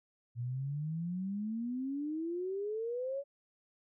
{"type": "exponential sweep", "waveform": "sine", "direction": "up", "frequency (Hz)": [116.54, 569], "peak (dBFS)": -34, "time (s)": [0.35, 3.24], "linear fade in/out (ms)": 50, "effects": []}